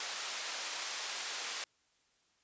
white band-pass noise, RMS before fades -40 dBFS, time 0-1.64 s, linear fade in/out 2 ms, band 630 to 6700 Hz, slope 12 dB/octave, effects white hiss -73 dBFS RMS until 2.43 s + resampled to 16000 Hz

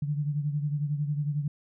sine beating tone pair, 145.6 / 156.6 Hz, D3 / D#3, -15 / +11 cents, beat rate 11 Hz, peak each -27 / -34 dBFS, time 0.02-1.48 s, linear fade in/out 5 ms, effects none

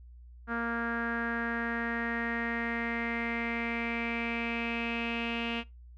sawtooth tone with low-pass filter sweep, 233.1 Hz, A#3, in tune, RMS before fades -33 dBFS, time 0.47-5.64 s, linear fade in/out 50 ms, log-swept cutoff 1500 to 2800 Hz, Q 6.8, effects noise-tail reverb RT60 0.2 s tail -20 dB re dry + added 60 Hz sine -48 dBFS peak until 5.97 s

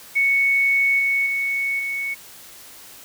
sine tone with level steps, 2217 Hz, C#7, in tune, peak -15 / -17 / -20 / -23 dBFS, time 0.15-2.15 s, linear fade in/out 20 ms, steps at 0.99 / 1.26 / 1.79 s, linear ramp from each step 5 ms, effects white hiss -43 dBFS RMS until 3.04 s

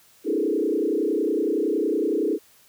sine tone with frequency modulation, 370 Hz, F#4, in tune, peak -20 dBFS, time 0.24-2.39 s, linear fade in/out 50 ms, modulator 30.8 Hz, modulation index 2.8, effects white hiss -56 dBFS RMS until 2.68 s

